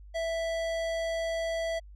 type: tone with tanh clipping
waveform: sine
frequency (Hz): 659.3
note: E5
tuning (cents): 0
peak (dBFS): -31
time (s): 0.14-1.8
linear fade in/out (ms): 20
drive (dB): 18
effects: added 50 Hz sine -46 dBFS peak until 1.95 s